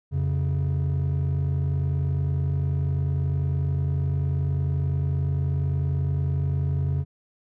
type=tone pair together; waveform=triangle; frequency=87.31 / 138.59 Hz; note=F2 / C#3; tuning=0 / 0 cents; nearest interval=minor sixth; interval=800 cents; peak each=-22 / -21 dBFS; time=0.11-7.05 s; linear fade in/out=50 ms; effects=tanh soft clip ceiling -16 dBFS